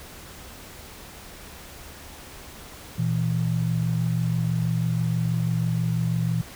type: tone pair together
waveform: sine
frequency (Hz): 119.2 / 165.35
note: A#2 / E3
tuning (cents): +39 / +6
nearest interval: tritone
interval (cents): 567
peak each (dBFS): -24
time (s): 2.98-6.42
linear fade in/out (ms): 10
effects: added 72 Hz sine -51 dBFS peak until 6.55 s + pink hiss -43 dBFS RMS until 6.55 s